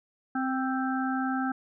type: harmonic tone with a mistuned harmonic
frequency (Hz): 261.5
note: C4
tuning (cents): -1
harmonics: 1 / 3 / 5 / 6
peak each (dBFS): -28 / -33 / -35 / -36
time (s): 0.35-1.52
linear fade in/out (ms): 5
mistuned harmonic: 5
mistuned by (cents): +19
effects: none